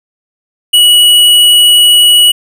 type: tone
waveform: square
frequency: 2928 Hz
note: F#7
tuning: 19 cents flat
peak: -3 dBFS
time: 0.73-2.32 s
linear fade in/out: 10 ms
effects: 7-bit